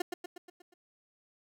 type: tone with echo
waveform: 30% pulse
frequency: 355.1 Hz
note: F4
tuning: 29 cents sharp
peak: -26 dBFS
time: 0-0.02 s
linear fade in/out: 5 ms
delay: 120 ms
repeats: 6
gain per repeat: -5 dB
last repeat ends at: 0.74 s
effects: none